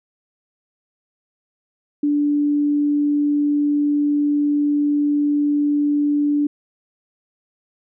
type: tone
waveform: sine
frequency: 291.9 Hz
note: D4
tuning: 10 cents flat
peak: -15 dBFS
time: 2.03-6.47 s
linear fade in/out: 5 ms
effects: none